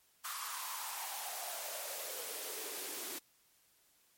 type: noise with high-pass filter sweep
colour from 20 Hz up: white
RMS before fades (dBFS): -42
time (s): 0.24-3.19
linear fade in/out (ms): 10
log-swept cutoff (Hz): 1200 to 320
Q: 5.2
effects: white hiss -70 dBFS RMS until 4.17 s + MP3 64 kbps